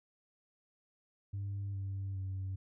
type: tone with pitch steps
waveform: sine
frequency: 99.6 / 97.44 / 95.32 Hz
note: G2 / G2 / G2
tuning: +28 / -10 / -48 cents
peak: -34 dBFS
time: 1.33-2.56 s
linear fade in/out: 10 ms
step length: 410 ms
effects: tanh soft clip ceiling -34 dBFS